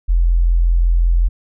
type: tone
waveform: sine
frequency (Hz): 42.72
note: F1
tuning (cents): -37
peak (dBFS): -10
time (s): 0.08-1.29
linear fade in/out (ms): 20
effects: none